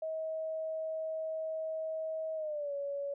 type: tone with pitch glide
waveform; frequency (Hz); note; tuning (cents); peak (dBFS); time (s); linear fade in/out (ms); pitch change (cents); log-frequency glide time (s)
sine; 637 to 564.2; D#5 to C#5; +41 to +30; -34; 0.02-3.14; 5; -211; 2.35-2.73
effects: none